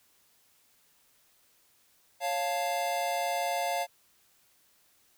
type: chord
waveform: square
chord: Db augmented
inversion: none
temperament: equal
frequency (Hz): 554.4 / 698.5 / 880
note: Db5 / F5 / A5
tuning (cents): 0 / 0 / 0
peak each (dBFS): -36 / -31 / -36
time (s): 2.2-3.87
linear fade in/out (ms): 50
effects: white hiss -66 dBFS RMS until 5.17 s